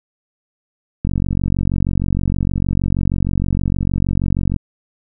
click train, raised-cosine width 5 ms, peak -6 dBFS, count 164, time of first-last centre 1.05-4.563 s, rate 46.4 Hz, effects none

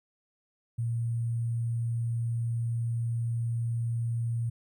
sine tone with sample-and-hold, 116.54 Hz, A#2, in tune, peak -27 dBFS, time 0.78-4.5 s, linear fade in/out 10 ms, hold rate 8820 Hz, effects none

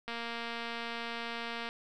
click train, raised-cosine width 0.3 ms, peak -23 dBFS, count 376, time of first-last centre 0.08-1.689 s, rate 233 Hz, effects none

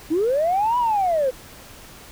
sine linear two-way sweep, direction up then down, 295.4 to 996 to 495.4 Hz, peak -16 dBFS, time 0.1-1.31 s, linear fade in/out 20 ms, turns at 0.78 s, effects tanh soft clip ceiling -13 dBFS + pink hiss -43 dBFS RMS until 2.11 s

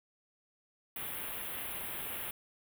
white band-stop noise, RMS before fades -40 dBFS, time 0.96-2.31 s, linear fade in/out 2 ms, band 3400 to 10000 Hz, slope 48 dB/octave, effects none

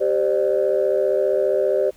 sine chord, G suspended fourth, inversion none, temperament equal with one note detuned, 392 / 523.3 / 598.3 Hz, G4 / C5 / D5, 0 / 0 / +32 cents, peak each -20 dBFS, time 0-1.91 s, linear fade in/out 20 ms, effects tanh soft clip ceiling -9 dBFS + pink hiss -53 dBFS RMS until 1.96 s

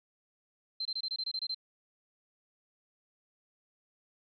sine tone bursts, 4119 Hz, C8, 28 cents flat, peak -32 dBFS, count 10, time 0.8-1.546 s, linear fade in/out 5 ms, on 53 ms, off 24 ms, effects none

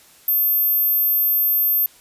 sine tone, 13380 Hz, G#9, 12 cents sharp, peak -14 dBFS, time 0.28-1.86 s, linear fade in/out 2 ms, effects white hiss -50 dBFS RMS until 2 s + resampled to 32000 Hz

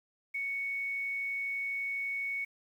sine tone with quantisation, 2222 Hz, C#7, 4 cents sharp, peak -32 dBFS, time 0.34-2.45 s, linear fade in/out 10 ms, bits 10, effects none

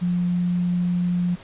sine tone, 177 Hz, F3, 23 cents sharp, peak -19 dBFS, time 0.01-1.36 s, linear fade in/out 20 ms, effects pink hiss -45 dBFS RMS until 1.43 s + resampled to 8000 Hz

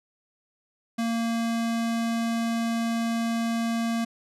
square tone, 230.1 Hz, A#3, 22 cents flat, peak -25 dBFS, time 0.98-4.05 s, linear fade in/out 10 ms, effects low-pass 11000 Hz 12 dB/octave

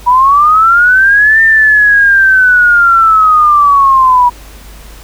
sine linear two-way sweep, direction up then down, 964 to 1807 to 964 Hz, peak -3 dBFS, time 0.06-4.3 s, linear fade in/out 20 ms, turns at 1.42 s, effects added 50 Hz sine -31 dBFS peak until 5.03 s + pink hiss -36 dBFS RMS until 5.03 s

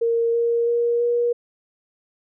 sine tone with pitch steps, 463.5 / 468.1 / 472.7 / 477.4 Hz, A#4 / A#4 / A#4 / A#4, -10 / +7 / +24 / +41 cents, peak -17 dBFS, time 0.01-1.33 s, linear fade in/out 10 ms, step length 330 ms, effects none

